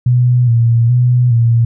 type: tone with vibrato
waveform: sine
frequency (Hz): 120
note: B2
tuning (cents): -49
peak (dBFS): -7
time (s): 0.06-1.65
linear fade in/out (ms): 5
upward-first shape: square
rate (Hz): 1.2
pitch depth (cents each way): 50
effects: none